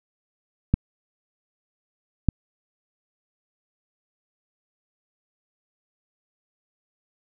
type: clicks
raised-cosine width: 5 ms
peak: -5 dBFS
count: 2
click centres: 0.74 / 2.287 s
effects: none